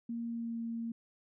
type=tone with pitch glide; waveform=sine; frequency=233.1 to 230.3 Hz; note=A#3 to A#3; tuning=0 to -21 cents; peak=-35 dBFS; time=0.09-0.92 s; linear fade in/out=5 ms; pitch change=-21 cents; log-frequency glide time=0.26-0.6 s; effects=none